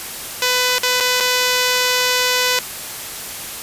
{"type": "tone with dropouts", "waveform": "5% pulse", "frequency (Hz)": 500, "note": "B4", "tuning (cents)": 21, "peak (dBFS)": -3, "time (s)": [0.42, 2.59], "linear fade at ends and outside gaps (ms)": 1, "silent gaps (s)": [[0.784, 0.833], [1.001, 1.006], [1.202, 1.206]], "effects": ["white hiss -29 dBFS RMS until 3.62 s", "resampled to 32000 Hz"]}